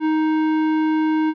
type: tone with tanh clipping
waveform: triangle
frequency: 312.6 Hz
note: D#4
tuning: 8 cents sharp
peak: -18 dBFS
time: 0-1.34 s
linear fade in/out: 50 ms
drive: 18 dB
effects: none